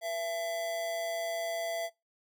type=tone with amplitude modulation; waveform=square; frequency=670 Hz; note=E5; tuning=28 cents sharp; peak=-31 dBFS; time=0.01-1.9 s; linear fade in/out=50 ms; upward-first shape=sine; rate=185 Hz; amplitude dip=45%; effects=noise-tail reverb RT60 0.2 s tail -21 dB re dry